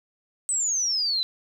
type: exponential sweep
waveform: sine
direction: down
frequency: 8240 to 3951 Hz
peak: -22 dBFS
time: 0.49-1.23 s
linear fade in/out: 0 ms
effects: 9-bit